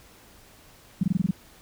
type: tone bursts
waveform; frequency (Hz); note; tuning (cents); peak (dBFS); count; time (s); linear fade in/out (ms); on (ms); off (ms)
sine; 184.4; F#3; -6; -18; 7; 1.01-1.31; 5; 24; 22
effects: pink hiss -53 dBFS RMS until 1.61 s